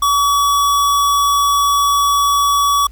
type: tone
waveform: square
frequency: 1137 Hz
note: C#6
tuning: 44 cents sharp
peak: -12 dBFS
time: 0.02-2.87 s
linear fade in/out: 5 ms
effects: added 53 Hz sine -34 dBFS peak until 2.91 s + pink hiss -53 dBFS RMS until 2.91 s